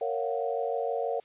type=chord; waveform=sine; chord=Gb major seventh; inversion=first; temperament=just; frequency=462.5 / 555 / 693.7 / 740 Hz; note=Bb4 / Db5 / F5 / Gb5; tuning=-14 / +2 / -12 / 0 cents; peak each=-31 / -33 / -34 / -35 dBFS; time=0.01-1.2 s; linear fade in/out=5 ms; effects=white hiss -61 dBFS RMS until 1.24 s + resampled to 8000 Hz